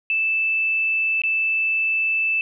sine tone with dropouts, 2637 Hz, E7, in tune, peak -18 dBFS, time 0.1-2.41 s, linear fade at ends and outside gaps 1 ms, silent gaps 1.218-1.236 s, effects none

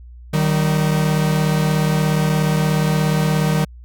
45% pulse tone pair together, 154.8 / 191.69 Hz, D#3 / G3, -9 / -38 cents, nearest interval major third, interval 371 cents, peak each -16 / -21 dBFS, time 0.33-3.65 s, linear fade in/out 10 ms, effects added 60 Hz sine -36 dBFS peak until 3.84 s

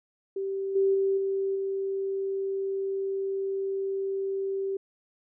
sine tone with level steps, 389.3 Hz, G4, 12 cents flat, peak -28 / -20 / -22 / -25 / -27 dBFS, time 0.36-4.77 s, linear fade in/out 5 ms, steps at 0.75 / 0.94 / 1.17 / 1.55 s, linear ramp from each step 10 ms, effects none

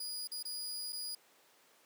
sawtooth tone with dropouts, 4902 Hz, D#8, 27 cents flat, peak -36 dBFS, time 0-1.15 s, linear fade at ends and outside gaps 5 ms, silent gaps 0.274-0.316 / 0.428-0.451 / 0.924-0.928 s, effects pink hiss -65 dBFS RMS until 1.85 s + high-pass 400 Hz 12 dB/octave

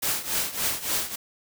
white noise with tremolo, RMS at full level -24 dBFS, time 0.02-1.16 s, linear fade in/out 10 ms, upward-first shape triangle, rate 3.5 Hz, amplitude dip 85%, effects none

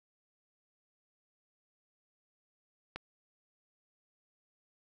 click, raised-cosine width 0.3 ms, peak -23 dBFS, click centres 2.96 s, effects none

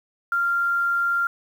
sine tone with quantisation, 1389 Hz, F6, 10 cents flat, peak -19 dBFS, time 0.32-1.27 s, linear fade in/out 2 ms, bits 8, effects none

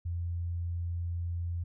sine tone, 86 Hz, F2, 26 cents flat, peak -31 dBFS, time 0.05-1.64 s, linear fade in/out 10 ms, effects none

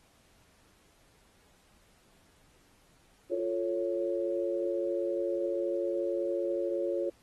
sine chord, F augmented, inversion none, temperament equal, 349.2 / 440 / 554.4 Hz, F4 / A4 / C#5, 0 / 0 / 0 cents, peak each -32 / -36 / -32 dBFS, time 3.31-7.1 s, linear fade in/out 10 ms, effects pink hiss -65 dBFS RMS until 7.22 s + AAC 32 kbps

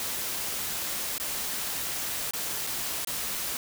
white noise with dropouts, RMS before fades -32 dBFS, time 0-3.57 s, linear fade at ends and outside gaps 1 ms, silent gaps 1.181-1.199 / 2.31-2.335 / 2.667-2.671 / 3.048-3.072 s, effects none

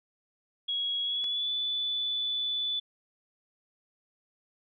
sine tone with pitch glide, 3322 to 3479 Hz, G#7 to A7, 0 to -20 cents, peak -28 dBFS, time 0.68-2.8 s, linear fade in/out 10 ms, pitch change +80 cents, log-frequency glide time 1.02-1.51 s
click, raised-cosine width 0.2 ms, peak -27 dBFS, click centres 1.242 s
effects none

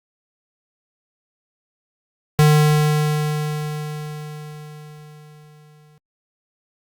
square tone with exponential decay, 151.1 Hz, D3, 50 cents sharp, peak -10 dBFS, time 2.39-5.98 s, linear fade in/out 0 ms, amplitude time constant 780 ms, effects Opus 48 kbps

